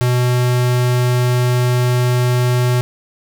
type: tone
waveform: square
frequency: 123.9 Hz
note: B2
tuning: 6 cents sharp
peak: -13 dBFS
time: 0.01-2.81 s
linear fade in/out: 0 ms
effects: none